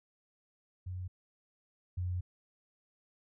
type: tone pair in turn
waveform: sine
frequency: 91.3 / 90.1 Hz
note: F#2 / F#2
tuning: -23 / -45 cents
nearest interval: unison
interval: 22 cents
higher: first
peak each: -37 / -32 dBFS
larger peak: second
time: 0.86-1.08 / 1.97-2.21 s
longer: second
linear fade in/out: 10 ms
effects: none